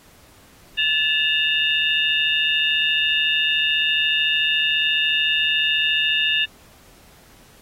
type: tone cluster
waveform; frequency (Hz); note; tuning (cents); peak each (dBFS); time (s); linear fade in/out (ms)
sine; 1732 / 2687 / 2841 / 3628; A6 / E7 / F7 / A#7; -28 / +33 / +29 / -48; -24 / -23 / -20 / -26; 0.77-6.46; 20
effects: pink hiss -51 dBFS RMS until 7.61 s + AAC 48 kbps